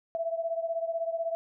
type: beating tone pair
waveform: sine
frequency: 659.3 / 675.3 Hz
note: E5 / E5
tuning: 0 / +42 cents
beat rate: 16 Hz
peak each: -30 / -34 dBFS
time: 0.15-1.35 s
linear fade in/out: 0 ms
effects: none